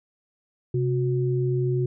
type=tone pair together; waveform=sine; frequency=130.8 / 364.1 Hz; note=C3 / F#4; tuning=0 / -28 cents; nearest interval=octave + tritone; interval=1772 cents; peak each=-22 / -26 dBFS; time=0.74-1.86 s; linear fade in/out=5 ms; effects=none

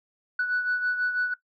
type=beating tone pair; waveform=sine; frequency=1480 / 1486.1 Hz; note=F#6 / F#6; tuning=0 / +7 cents; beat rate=6.1 Hz; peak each=-23 / -30 dBFS; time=0.39-1.34 s; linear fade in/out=5 ms; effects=noise-tail reverb RT60 0.1 s tail -17 dB re dry + tanh soft clip ceiling -19 dBFS

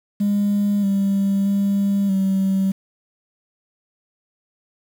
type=tone with pitch steps; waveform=sine; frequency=203.6 / 197.1 / 199.3 / 192.5 Hz; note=G#3 / G3 / G3 / G3; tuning=-34 / +10 / +29 / -31 cents; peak=-14 dBFS; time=0.2-2.72 s; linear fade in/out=10 ms; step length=630 ms; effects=tanh soft clip ceiling -14 dBFS + 7-bit

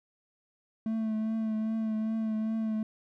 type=tone with vibrato; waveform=triangle; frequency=220 Hz; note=A3; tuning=in tune; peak=-26 dBFS; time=0.86-2.83 s; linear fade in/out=2 ms; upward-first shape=triangle; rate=2.5 Hz; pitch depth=29 cents each way; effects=none

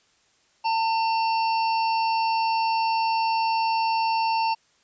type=harmonic tone; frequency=900 Hz; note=A5; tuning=39 cents sharp; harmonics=1 / 3 / 5 / 6; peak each=-21 / -31 / -35 / -37 dBFS; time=0.64-4.55 s; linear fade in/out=20 ms; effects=white hiss -63 dBFS RMS until 4.83 s + resampled to 16000 Hz

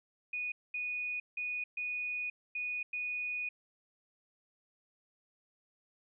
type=tone bursts at uneven times; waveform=sine; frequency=2475 Hz; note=D#7; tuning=10 cents flat; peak=-34 dBFS; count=6; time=0.33-0.52 / 0.74-1.2 / 1.37-1.64 / 1.77-2.3 / 2.55-2.83 / 2.93-3.49 s; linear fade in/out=5 ms; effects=none

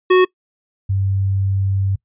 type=tone pair in turn; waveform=square / sine; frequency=368.4 / 97.27 Hz; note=F#4 / G2; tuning=-7 / -13 cents; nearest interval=octave + major seventh; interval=2306 cents; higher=first; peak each=-9 / -15 dBFS; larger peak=first; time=0.1-0.25 / 0.89-1.96 s; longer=second; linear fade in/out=10 ms; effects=noise-tail reverb RT60 0.1 s tail -23 dB re dry + resampled to 8000 Hz

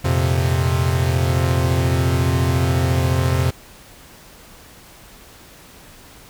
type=chord; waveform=45% pulse; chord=F suspended fourth; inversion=none; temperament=equal; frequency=87.31 / 116.54 / 130.81 Hz; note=F2 / Bb2 / C3; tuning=0 / 0 / 0 cents; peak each=-19 / -24 / -19 dBFS; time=0.04-3.51 s; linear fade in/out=10 ms; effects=pink hiss -44 dBFS RMS until 6.29 s

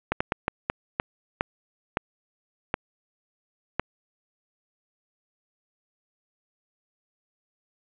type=slowing click train; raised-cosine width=0.5 ms; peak=-8 dBFS; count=10; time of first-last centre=0.12-3.796 s; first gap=85 ms; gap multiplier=1.37; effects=resampled to 8000 Hz + 7-bit

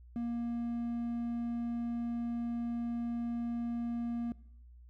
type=tone; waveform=triangle; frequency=235.7 Hz; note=A#3; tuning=19 cents sharp; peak=-31 dBFS; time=0.16-4.32 s; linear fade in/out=0 ms; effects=noise-tail reverb RT60 0.8 s tail -21 dB re dry + added 60 Hz sine -52 dBFS peak until 4.89 s

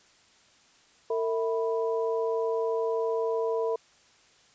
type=tone cluster; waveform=sine; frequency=453.9 / 653 / 987 Hz; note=A#4 / E5 / B5; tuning=-46 / -17 / -1 cents; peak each=-26 / -34 / -35 dBFS; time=1.1-3.76 s; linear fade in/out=5 ms; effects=white hiss -60 dBFS RMS until 4.54 s + resampled to 16000 Hz

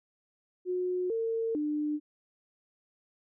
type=tone with pitch steps; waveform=sine; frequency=363.2 / 453.5 / 299.1 Hz; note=F#4 / A#4 / D4; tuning=-32 / -48 / +32 cents; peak=-28 dBFS; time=0.65-2 s; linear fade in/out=50 ms; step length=450 ms; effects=none

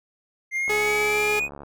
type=exponential sweep; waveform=triangle; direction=up; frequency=2093 to 2500 Hz; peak=-21 dBFS; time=0.51-1.49 s; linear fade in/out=50 ms
type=click train; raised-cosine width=1 ms; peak=-25 dBFS; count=69; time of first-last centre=0.68-1.634 s; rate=71.3 Hz
type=tone; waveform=sawtooth; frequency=420.7 Hz; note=G#4; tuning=22 cents sharp; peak=-19 dBFS; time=0.69-1.4 s; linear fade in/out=10 ms
effects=none

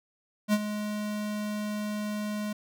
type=tone with ADSR envelope; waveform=square; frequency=209.9 Hz; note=G#3; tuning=19 cents sharp; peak=-20 dBFS; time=0.48-2.53 s; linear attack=52 ms; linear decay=46 ms; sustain=-11 dB; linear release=6 ms; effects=none

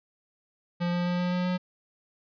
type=tone with pitch steps; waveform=square; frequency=174.61 / 175.93 / 177.25 / 178.59 / 179.93 / 181.29 Hz; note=F3 / F3 / F3 / F3 / F#3 / F#3; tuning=0 / +13 / +26 / +39 / -48 / -35 cents; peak=-26 dBFS; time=0.8-1.58 s; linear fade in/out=20 ms; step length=130 ms; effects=resampled to 11025 Hz

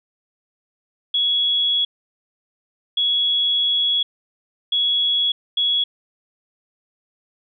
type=tone bursts at uneven times; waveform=sine; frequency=3354 Hz; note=G#7; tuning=16 cents sharp; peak=-16 dBFS; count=4; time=1.14-1.85 / 2.97-4.03 / 4.72-5.32 / 5.57-5.84 s; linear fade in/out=5 ms; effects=none

